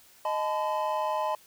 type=tone cluster; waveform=triangle; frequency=621 / 862 / 1014 Hz; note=D#5 / A5 / B5; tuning=-3 / -36 / +45 cents; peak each=-29 dBFS; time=0.25-1.35 s; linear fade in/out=2 ms; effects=white hiss -57 dBFS RMS until 1.46 s